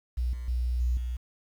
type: tone with level steps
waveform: sine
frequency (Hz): 61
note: B1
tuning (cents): -21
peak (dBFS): -25 / -33 / -25 / -23 / -29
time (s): 0.17-1.17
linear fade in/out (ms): 10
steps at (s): 0.33 / 0.48 / 0.8 / 0.97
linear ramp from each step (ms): 2
effects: 9-bit